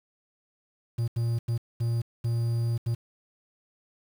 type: tone bursts at uneven times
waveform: triangle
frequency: 116.8 Hz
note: A#2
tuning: 4 cents sharp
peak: -22 dBFS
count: 6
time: 0.98-1.08 / 1.16-1.39 / 1.48-1.58 / 1.8-2.02 / 2.24-2.78 / 2.86-2.95 s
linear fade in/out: 10 ms
effects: 8-bit